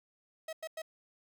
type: tone bursts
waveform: 45% pulse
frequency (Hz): 640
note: D#5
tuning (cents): +49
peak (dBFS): -38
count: 3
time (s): 0.48-0.819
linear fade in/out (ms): 5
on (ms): 49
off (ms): 96
effects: none